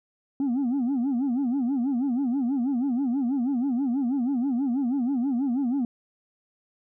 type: tone with vibrato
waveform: sine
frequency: 258.4 Hz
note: C4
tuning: 21 cents flat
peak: -20 dBFS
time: 0.4-5.85 s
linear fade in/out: 2 ms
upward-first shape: sine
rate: 6.2 Hz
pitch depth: 180 cents each way
effects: tanh soft clip ceiling -21 dBFS